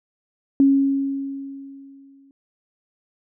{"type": "tone with exponential decay", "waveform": "sine", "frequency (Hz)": 274.6, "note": "C#4", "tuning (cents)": -16, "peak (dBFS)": -10, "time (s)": [0.6, 2.31], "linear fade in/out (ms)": 1, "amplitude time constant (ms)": 370, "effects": []}